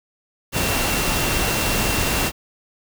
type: tone in noise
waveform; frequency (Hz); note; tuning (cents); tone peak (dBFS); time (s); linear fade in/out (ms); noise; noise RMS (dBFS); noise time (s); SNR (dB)
sine; 2730; F7; -40; -29; 0.52-2.32; 50; pink; -21; 0.52-2.32; -11
effects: none